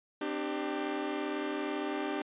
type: chord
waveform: sawtooth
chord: C suspended second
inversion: none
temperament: equal with one note detuned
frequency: 261.6 / 299.5 / 392 Hz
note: C4 / D4 / G4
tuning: 0 / +34 / 0 cents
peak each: -37 / -31 / -33 dBFS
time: 0.21-2.22 s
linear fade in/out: 5 ms
effects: resampled to 8000 Hz